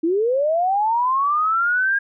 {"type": "linear sweep", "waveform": "sine", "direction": "up", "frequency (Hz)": [311.1, 1632], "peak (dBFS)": -16, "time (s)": [0.03, 1.99], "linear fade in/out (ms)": 10, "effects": []}